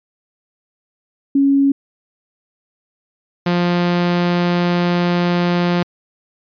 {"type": "tone pair in turn", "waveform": ["sine", "sawtooth"], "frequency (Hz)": [277, 175.36], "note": ["C#4", "F3"], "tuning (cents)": [-1, 7], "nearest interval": "minor sixth", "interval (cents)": 792, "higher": "first", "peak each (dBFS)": -10, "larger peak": "neither", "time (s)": [[1.35, 1.72], [3.46, 5.83]], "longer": "second", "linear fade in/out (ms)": 5, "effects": ["resampled to 11025 Hz"]}